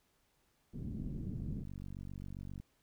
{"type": "low-pass noise", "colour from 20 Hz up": "white", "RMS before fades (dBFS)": -42, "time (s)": [0.73, 1.64], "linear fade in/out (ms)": 5, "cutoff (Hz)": 240, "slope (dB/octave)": 24}
{"type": "click train", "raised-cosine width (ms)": 5, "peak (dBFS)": -34, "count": 77, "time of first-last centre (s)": [1, 2.6], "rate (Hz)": 47.5}
{"effects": ["pink hiss -75 dBFS RMS until 2.82 s"]}